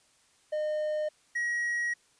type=tone pair in turn; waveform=triangle; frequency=610 / 1902.3 Hz; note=D#5 / A#6; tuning=-34 / +35 cents; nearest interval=octave + minor sixth; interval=1969 cents; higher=second; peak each=-26 dBFS; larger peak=neither; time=0.52-1.09 / 1.35-1.94 s; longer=second; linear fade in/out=10 ms; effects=white hiss -65 dBFS RMS until 2.19 s + resampled to 22050 Hz